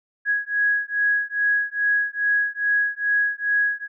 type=beating tone pair; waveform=sine; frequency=1661.2 / 1663.6 Hz; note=G#6 / G#6; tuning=0 / +2 cents; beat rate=2.4 Hz; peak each=-22 dBFS; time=0.25-3.88 s; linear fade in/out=50 ms; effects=none